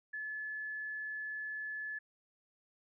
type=tone; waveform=sine; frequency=1722 Hz; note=A6; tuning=38 cents flat; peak=-38 dBFS; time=0.13-1.99 s; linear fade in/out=10 ms; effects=none